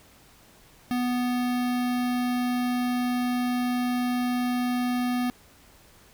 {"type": "tone with notch filter", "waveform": "square", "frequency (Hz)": 246.9, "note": "B3", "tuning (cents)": 0, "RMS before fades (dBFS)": -26, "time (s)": [0.91, 5.3], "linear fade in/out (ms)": 0, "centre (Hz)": 7300, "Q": 1.4, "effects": ["pink hiss -55 dBFS RMS until 6.13 s"]}